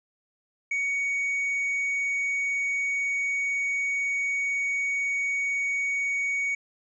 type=tone; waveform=triangle; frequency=2239 Hz; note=C#7; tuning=17 cents sharp; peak=-23 dBFS; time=0.71-6.55 s; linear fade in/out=5 ms; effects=resampled to 22050 Hz